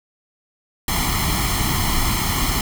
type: noise with comb filter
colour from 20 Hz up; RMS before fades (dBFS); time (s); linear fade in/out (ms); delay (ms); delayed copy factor
pink; -20; 0.88-2.61; 2; 0.95; +0.8
effects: none